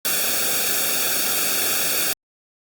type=noise with comb filter; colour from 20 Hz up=white; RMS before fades=-21 dBFS; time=0.05-2.13 s; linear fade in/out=0 ms; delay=0.99 ms; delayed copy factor=-0.9; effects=Opus 48 kbps